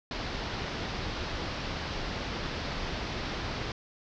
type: low-pass noise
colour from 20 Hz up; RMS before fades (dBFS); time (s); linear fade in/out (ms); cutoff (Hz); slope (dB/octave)
pink; -35; 0.11-3.72; 2; 5400; 48
effects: none